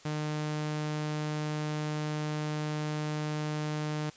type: tone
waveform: sawtooth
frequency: 151.8 Hz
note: D#3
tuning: 42 cents flat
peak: -27 dBFS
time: 0.05-4.1 s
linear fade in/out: 5 ms
effects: white hiss -55 dBFS RMS until 4.16 s + resampled to 16000 Hz